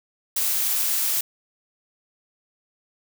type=noise; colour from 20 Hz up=blue; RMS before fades=-23 dBFS; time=0.36-1.21 s; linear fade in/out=5 ms; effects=none